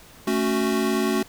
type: chord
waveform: square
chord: F# minor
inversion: first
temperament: equal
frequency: 220 / 277.2 / 370 Hz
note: A3 / C#4 / F#4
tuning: 0 / 0 / 0 cents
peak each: -25 / -27 / -25 dBFS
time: 0.27-1.23 s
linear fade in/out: 5 ms
effects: pink hiss -48 dBFS RMS until 1.28 s